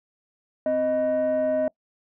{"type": "tone pair together", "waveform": "sine", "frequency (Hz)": [260.1, 622.3], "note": ["C4", "D#5"], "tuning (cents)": [-10, 0], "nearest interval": "octave + minor third", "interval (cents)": 1510, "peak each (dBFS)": [-26, -19], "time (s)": [0.66, 1.68], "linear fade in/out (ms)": 2, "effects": ["noise-tail reverb RT60 0.1 s tail -24 dB re dry", "tanh soft clip ceiling -18 dBFS"]}